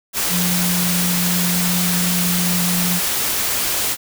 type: tone in noise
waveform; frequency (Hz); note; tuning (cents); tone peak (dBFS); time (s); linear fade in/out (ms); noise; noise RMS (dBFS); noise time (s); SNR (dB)
sine; 177.7; F3; +30; -19; 0.29-3.01; 50; white; -20; 0.13-3.97; -2
effects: none